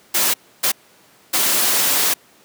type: noise bursts at uneven times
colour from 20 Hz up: white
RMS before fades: -17 dBFS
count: 3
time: 0.14-0.34 / 0.63-0.72 / 1.33-2.14 s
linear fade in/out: 10 ms
effects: pink hiss -51 dBFS RMS until 2.44 s + high-pass 200 Hz 12 dB/octave